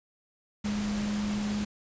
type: tone in noise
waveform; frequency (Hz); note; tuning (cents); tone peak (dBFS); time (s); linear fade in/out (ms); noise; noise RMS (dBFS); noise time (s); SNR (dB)
sine; 207.7; G#3; 0; -28; 0.64-1.65; 10; pink; -38; 0.64-1.65; +7
effects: resampled to 16000 Hz